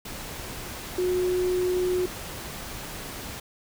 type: tone in noise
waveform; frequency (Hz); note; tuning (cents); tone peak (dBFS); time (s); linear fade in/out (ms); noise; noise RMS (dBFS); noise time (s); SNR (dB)
sine; 363.6; F#4; -30; -22; 0.98-2.06; 5; pink; -37; 0.05-3.4; +12
effects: none